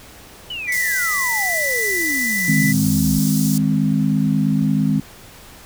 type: exponential sweep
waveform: sine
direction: down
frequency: 3035 to 61 Hz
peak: -25 dBFS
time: 0.5-3.19 s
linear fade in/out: 5 ms
type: tone with pitch glide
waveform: triangle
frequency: 1975.5 to 1988.1 Hz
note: B6 to B6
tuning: 0 to +11 cents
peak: -17 dBFS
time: 0.67-2.73 s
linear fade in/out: 20 ms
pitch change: +11 cents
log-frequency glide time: 0.81-2.48 s
type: high-pass noise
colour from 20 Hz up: pink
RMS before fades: -27 dBFS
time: 0.72-3.58 s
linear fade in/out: 2 ms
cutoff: 5100 Hz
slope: 24 dB/octave
type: chord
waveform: sine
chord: Ab major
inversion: second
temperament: equal with one note detuned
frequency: 155.56 / 204.8 / 261.6 Hz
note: Eb3 / Ab3 / C4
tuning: 0 / -24 / 0 cents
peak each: -19 / -18 / -20 dBFS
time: 2.48-5 s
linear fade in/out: 5 ms
effects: pink hiss -42 dBFS RMS until 5.65 s